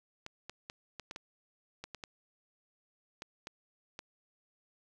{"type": "clicks", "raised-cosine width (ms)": 0.2, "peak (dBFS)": -25, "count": 12, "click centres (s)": [0.264, 0.496, 0.699, 0.997, 1.111, 1.161, 1.84, 1.947, 2.038, 3.221, 3.471, 3.991], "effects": []}